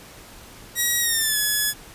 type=tone with pitch glide; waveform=5% pulse; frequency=1910 to 1701.6 Hz; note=A#6 to G#6; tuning=+42 to +42 cents; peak=-9 dBFS; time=0.75-1.74 s; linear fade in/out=50 ms; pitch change=-200 cents; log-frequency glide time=1-1.38 s; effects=pink hiss -44 dBFS RMS until 1.94 s + resampled to 32000 Hz